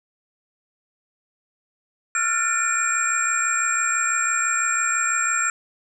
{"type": "tone cluster", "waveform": "sine", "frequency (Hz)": [1360, 1426, 1782, 2391, 7490], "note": ["F6", "F6", "A6", "D7", "A#8"], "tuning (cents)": [-46, 36, 22, 30, 7], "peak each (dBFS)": [-25, -26, -29, -29, -23], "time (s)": [2.15, 5.5], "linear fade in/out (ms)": 2, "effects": []}